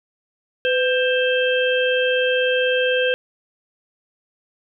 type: harmonic tone with a mistuned harmonic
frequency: 528 Hz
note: C5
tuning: 16 cents sharp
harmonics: 1 / 3 / 5 / 6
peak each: -18 / -23 / -25 / -26 dBFS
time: 0.65-3.14 s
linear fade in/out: 0 ms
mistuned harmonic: 1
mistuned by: -77 cents
effects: none